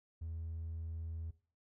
triangle tone, 81.6 Hz, E2, 17 cents flat, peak -37 dBFS, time 0.21-1.31 s, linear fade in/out 10 ms, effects noise-tail reverb RT60 0.4 s tail -19 dB re dry + tanh soft clip ceiling -35 dBFS

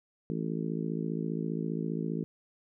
harmonic tone, 55 Hz, A1, in tune, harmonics 3 / 4 / 5 / 6 / 7 / 8, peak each -34 / -36 / -38 / -40 / -41 / -42 dBFS, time 0.3-2.24 s, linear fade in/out 0 ms, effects none

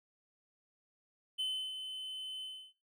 triangle tone with ADSR envelope, 3046 Hz, F#7, 50 cents sharp, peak -31 dBFS, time 1.38-2.73 s, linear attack 19 ms, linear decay 320 ms, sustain -8 dB, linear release 310 ms, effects noise-tail reverb RT60 0.4 s tail -20 dB re dry

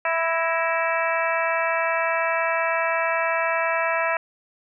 harmonic tone with a mistuned harmonic, 329.6 Hz, E4, in tune, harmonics 2 / 3 / 4 / 5 / 6 / 7 / 8, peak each -25 / -27 / -28 / -29 / -30 / -30 / -31 dBFS, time 0.05-4.17 s, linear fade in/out 2 ms, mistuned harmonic 6, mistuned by -77 cents, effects none

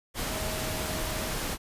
sine tone in noise, 631 Hz, D#5, 24 cents sharp, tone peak -39 dBFS, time 0.26-1.33 s, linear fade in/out 50 ms, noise pink, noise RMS -32 dBFS, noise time 0.14-1.58 s, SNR -10 dB, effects resampled to 32000 Hz

